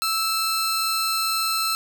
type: tone pair together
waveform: sawtooth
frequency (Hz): 1318.5 / 4186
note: E6 / C8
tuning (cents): 0 / 0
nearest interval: octave + minor sixth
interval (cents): 2000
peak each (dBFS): -20 / -22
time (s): 0.02-1.75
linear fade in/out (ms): 0
effects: none